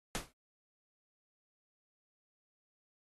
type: noise with exponential decay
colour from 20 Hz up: pink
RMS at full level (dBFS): -33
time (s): 0.15-0.32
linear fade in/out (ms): 0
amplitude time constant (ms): 35
effects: AAC 32 kbps